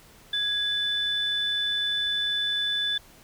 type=tone pair together; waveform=sine; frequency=1661.2 / 3496 Hz; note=G#6 / A7; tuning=0 / -12 cents; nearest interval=octave + minor second; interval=1288 cents; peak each=-30 / -24 dBFS; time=0.33-2.98 s; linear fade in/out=5 ms; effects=tanh soft clip ceiling -17 dBFS + pink hiss -53 dBFS RMS until 3.23 s